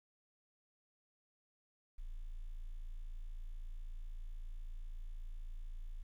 sine tone, 28.09 Hz, A0, 37 cents sharp, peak -40 dBFS, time 1.98-6.03 s, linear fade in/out 10 ms, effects tanh soft clip ceiling -39 dBFS + 12-bit

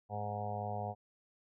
harmonic tone, 103.83 Hz, G#2, in tune, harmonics 1 / 2 / 4 / 5 / 6 / 7 / 8 / 9, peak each -41 / -47 / -49 / -46 / -47 / -40 / -46 / -50 dBFS, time 0.09-0.95 s, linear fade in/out 50 ms, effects none

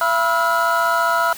triangle tone cluster, 675 / 981 / 1306 / 1421 Hz, E5 / B5 / E6 / F6, +41 / -12 / -17 / +30 cents, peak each -19 dBFS, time 0.01-1.33 s, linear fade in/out 2 ms, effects white hiss -35 dBFS RMS until 1.37 s

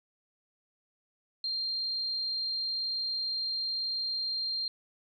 sine tone, 4187 Hz, C8, in tune, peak -30 dBFS, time 1.44-4.68 s, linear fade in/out 2 ms, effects none

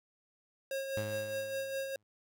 square tone with tremolo, 541 Hz, C#5, 42 cents flat, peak -34 dBFS, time 0.71-1.96 s, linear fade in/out 2 ms, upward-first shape sine, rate 4.9 Hz, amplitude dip 45%
sawtooth tone with exponential decay, 105.6 Hz, G#2, 29 cents sharp, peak -32 dBFS, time 0.97-2.03 s, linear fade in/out 0 ms, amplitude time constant 230 ms
effects none

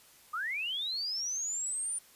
sine linear sweep, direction up, 1173 to 9397 Hz, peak -32 dBFS, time 0.33-1.99 s, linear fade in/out 10 ms, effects white hiss -59 dBFS RMS until 2.15 s + resampled to 32000 Hz

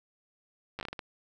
slowing click train, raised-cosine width 0.3 ms, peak -21 dBFS, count 8, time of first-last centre 0.79-0.992 s, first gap 9 ms, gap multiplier 1.38, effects none

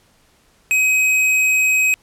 sine tone with tanh clipping, 2530 Hz, D#7, 28 cents sharp, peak -14 dBFS, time 0.71-1.94 s, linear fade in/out 0 ms, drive 18 dB, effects pink hiss -56 dBFS RMS until 2.02 s + low-pass 12000 Hz 12 dB/octave

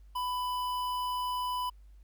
square tone with notch filter, 996 Hz, B5, 14 cents sharp, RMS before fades -33 dBFS, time 0.15-1.7 s, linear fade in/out 10 ms, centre 7600 Hz, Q 0.86, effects added 50 Hz sine -51 dBFS peak until 2.03 s + pink hiss -75 dBFS RMS until 2.03 s

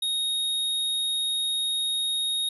square tone, 3737 Hz, A#7, 4 cents sharp, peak -25 dBFS, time 0.02-2.49 s, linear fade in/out 5 ms, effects resampled to 32000 Hz

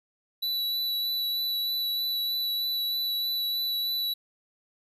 square tone with vibrato, 3951 Hz, B7, in tune, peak -27 dBFS, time 0.42-4.14 s, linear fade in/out 10 ms, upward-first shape sine, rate 3.2 Hz, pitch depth 11 cents each way, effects 11-bit

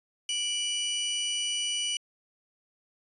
sawtooth tone pair together, 2341 / 2950 Hz, D7 / F#7, -6 / -6 cents, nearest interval major third, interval 400 cents, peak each -35 / -25 dBFS, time 0.29-1.97 s, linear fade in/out 2 ms, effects resampled to 24000 Hz

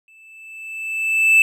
triangle tone with exponential growth, 2637 Hz, E7, in tune, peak -6 dBFS, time 0.08-1.42 s, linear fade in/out 1 ms, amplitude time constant 290 ms, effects none

